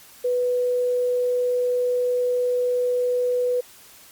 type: tone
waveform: sine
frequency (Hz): 494.2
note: B4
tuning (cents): +1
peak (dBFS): -19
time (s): 0.24-3.61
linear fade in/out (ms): 10
effects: white hiss -48 dBFS RMS until 4.11 s + Opus 48 kbps